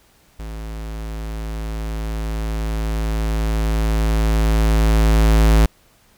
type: tone with level ramp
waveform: square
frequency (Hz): 54.3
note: A1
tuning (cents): -22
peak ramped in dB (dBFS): -29 to -10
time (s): 0.39-5.66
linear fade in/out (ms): 5
effects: pink hiss -55 dBFS RMS until 6.17 s